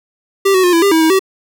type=tone with pitch steps; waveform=square; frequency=392.1 / 373.3 / 355.9 / 334 / 399.3 / 322.8 / 319.7 / 382.9 Hz; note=G4 / F#4 / F4 / E4 / G4 / E4 / D#4 / G4; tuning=0 / +15 / +33 / +23 / +32 / -36 / +47 / -41 cents; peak=-9 dBFS; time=0.45-1.194 s; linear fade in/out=10 ms; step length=93 ms; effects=none